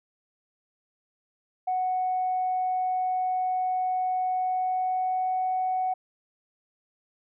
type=tone with pitch glide; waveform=sine; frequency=740 to 744.3 Hz; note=F#5 to F#5; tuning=0 to +10 cents; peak=-23 dBFS; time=1.67-5.94 s; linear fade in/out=10 ms; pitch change=+10 cents; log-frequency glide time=4.34-5.44 s; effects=tanh soft clip ceiling -19 dBFS